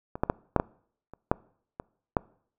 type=clicks; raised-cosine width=1 ms; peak=-21 / -9 / -9 / -6 / -10 / -29 / -7 / -21 / -8 dBFS; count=9; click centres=0.155 / 0.235 / 0.299 / 0.563 / 0.599 / 1.136 / 1.315 / 1.799 / 2.168 s; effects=noise-tail reverb RT60 0.6 s tail -24 dB re dry